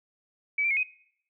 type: tone with pitch steps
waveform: sine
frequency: 2290 / 2356 / 2175 / 2515 Hz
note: D7 / D7 / C#7 / D#7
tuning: -44 / +5 / -33 / +18 cents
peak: -23 dBFS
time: 0.58-0.832 s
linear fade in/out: 5 ms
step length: 63 ms
effects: noise-tail reverb RT60 0.7 s tail -23 dB re dry